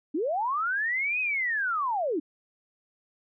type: linear two-way sweep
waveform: sine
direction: up then down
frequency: 270 to 2555 to 270 Hz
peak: -25 dBFS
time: 0.14-2.2 s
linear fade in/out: 10 ms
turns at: 1.2 s
effects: none